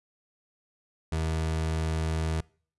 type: tone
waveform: 30% pulse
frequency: 79.8 Hz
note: D#2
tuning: 44 cents sharp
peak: -24 dBFS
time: 1.12-2.41 s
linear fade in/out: 5 ms
effects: noise-tail reverb RT60 0.5 s tail -25 dB re dry + resampled to 24000 Hz